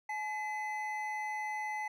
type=tone pair together; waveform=triangle; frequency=851.8 / 2026 Hz; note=G#5 / B6; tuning=+44 / +44 cents; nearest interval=octave + minor third; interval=1500 cents; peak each=-35 / -37 dBFS; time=0.09-1.88 s; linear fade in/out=5 ms; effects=none